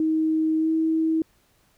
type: tone with pitch glide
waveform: sine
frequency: 316.2 to 320.8 Hz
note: D#4 to E4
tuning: +28 to -47 cents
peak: -19 dBFS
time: 0-1.22 s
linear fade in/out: 2 ms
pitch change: +25 cents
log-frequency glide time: 0.58-0.7 s
effects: pink hiss -63 dBFS RMS until 1.77 s